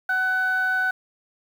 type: tone pair together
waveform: sine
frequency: 749 / 1498 Hz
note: F#5 / F#6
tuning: +21 / +21 cents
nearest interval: octave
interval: 1200 cents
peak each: -27 / -19 dBFS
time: 0.09-0.91 s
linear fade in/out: 5 ms
effects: tanh soft clip ceiling -16 dBFS + 8-bit